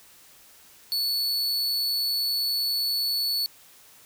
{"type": "tone", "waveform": "45% pulse", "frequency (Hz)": 4435, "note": "C#8", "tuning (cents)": 0, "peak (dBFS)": -23, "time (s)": [0.92, 3.46], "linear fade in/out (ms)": 0, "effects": ["white hiss -53 dBFS RMS until 4.05 s"]}